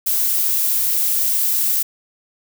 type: noise with high-pass filter sweep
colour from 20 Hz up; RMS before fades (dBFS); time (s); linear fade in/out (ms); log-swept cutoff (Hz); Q
violet; -18; 0.06-1.83; 10; 460 to 210; 3.1
effects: none